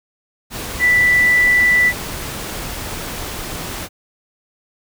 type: tone in noise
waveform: sine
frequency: 1975.5 Hz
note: B6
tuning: in tune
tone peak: -10 dBFS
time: 0.79-1.93 s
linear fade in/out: 50 ms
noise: pink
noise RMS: -27 dBFS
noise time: 0.5-3.89 s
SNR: +14 dB
effects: none